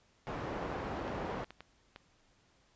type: low-pass noise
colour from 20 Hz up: white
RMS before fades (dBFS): -39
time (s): 0.27-1.44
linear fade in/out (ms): 0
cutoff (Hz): 850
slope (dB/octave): 12
type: clicks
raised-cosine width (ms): 0.3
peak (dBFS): -31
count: 5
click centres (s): 1.079 / 1.444 / 1.506 / 1.606 / 1.961
effects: pink hiss -69 dBFS RMS until 2.75 s + resampled to 16000 Hz